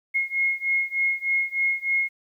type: beating tone pair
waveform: sine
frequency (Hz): 2156 / 2159.3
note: C#7 / C#7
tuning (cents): -49 / -46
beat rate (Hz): 3.3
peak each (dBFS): -24 / -25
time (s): 0.14-2.09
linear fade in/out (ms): 20
effects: 10-bit